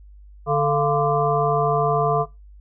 harmonic tone with a mistuned harmonic, 146.83 Hz, D3, in tune, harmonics 1 / 3 / 5 / 7 / 8, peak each -23 / -21 / -22 / -27 / -25 dBFS, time 0.46-2.26 s, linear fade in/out 50 ms, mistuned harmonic 5, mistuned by -100 cents, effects noise-tail reverb RT60 0.2 s tail -17 dB re dry + added 50 Hz sine -42 dBFS peak until 2.6 s

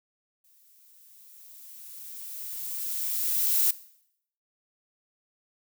violet noise with exponential growth, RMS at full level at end -22 dBFS, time 0.44-3.71 s, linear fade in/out 5 ms, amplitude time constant 710 ms, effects noise-tail reverb RT60 0.7 s tail -18 dB re dry

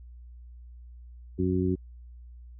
harmonic tone, 91.9 Hz, F#2, 11 cents flat, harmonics 1 / 2 / 3 / 4, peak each -29 / -29 / -29 / -29 dBFS, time 1.38-1.76 s, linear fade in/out 20 ms, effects added 60 Hz sine -44 dBFS peak until 2.59 s

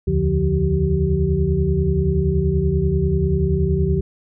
sine tone cluster, 71.5 / 81.9 / 145.9 / 175.6 / 386.5 Hz, D2 / E2 / D3 / F3 / G4, -46 / -11 / -11 / +10 / -24 cents, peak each -22 dBFS, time 0.07-4.01 s, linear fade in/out 10 ms, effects none

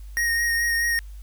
square tone with vibrato, 1864.7 Hz, A#6, in tune, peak -21 dBFS, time 0.17-0.99 s, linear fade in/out 0 ms, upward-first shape sine, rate 4.7 Hz, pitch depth 17 cents each way, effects added 50 Hz sine -36 dBFS peak until 1.22 s + white hiss -58 dBFS RMS until 1.22 s

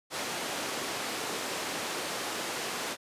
pink band-pass noise, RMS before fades -35 dBFS, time 0.1-2.97 s, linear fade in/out 50 ms, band 310 to 9300 Hz, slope 12 dB/octave, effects resampled to 32000 Hz

